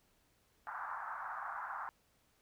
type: band-pass noise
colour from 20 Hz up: white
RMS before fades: -43 dBFS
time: 0.67-1.89 s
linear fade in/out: 0 ms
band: 770 to 1500 Hz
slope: 48 dB/octave
effects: pink hiss -73 dBFS RMS until 2.41 s